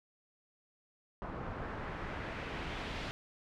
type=noise with low-pass filter sweep; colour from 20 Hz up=pink; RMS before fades=-41 dBFS; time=1.22-3.11 s; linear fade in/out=0 ms; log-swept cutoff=1100 to 3500 Hz; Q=1.2; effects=none